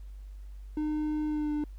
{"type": "tone with pitch glide", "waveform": "triangle", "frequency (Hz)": [304.4, 298.3], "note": ["D#4", "D4"], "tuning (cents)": [-38, 27], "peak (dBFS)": -26, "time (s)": [0.77, 1.64], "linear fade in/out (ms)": 2, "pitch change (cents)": -35, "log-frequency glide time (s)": [1.26, 1.52], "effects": ["added 49 Hz sine -41 dBFS peak until 1.78 s", "pink hiss -68 dBFS RMS until 1.78 s"]}